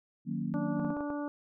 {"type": "chord", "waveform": "sine", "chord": "D# minor seventh", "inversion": "none", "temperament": "equal", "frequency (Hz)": [155.56, 185, 233.1, 277.2], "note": ["D#3", "F#3", "A#3", "C#4"], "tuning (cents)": [0, 0, 0, 0], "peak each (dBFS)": [-37, -36, -35, -41], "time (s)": [0.25, 0.95], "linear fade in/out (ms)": 50}
{"type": "harmonic tone", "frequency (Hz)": 291.4, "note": "D4", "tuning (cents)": -13, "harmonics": [1, 2, 3, 4, 5], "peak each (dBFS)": [-34, -40, -44, -46, -48], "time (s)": [0.54, 1.28], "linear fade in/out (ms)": 0}
{"type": "clicks", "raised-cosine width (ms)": 1, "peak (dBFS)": -28, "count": 6, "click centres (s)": [0.797, 0.848, 0.904, 0.968, 1.007, 1.103]}
{"effects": []}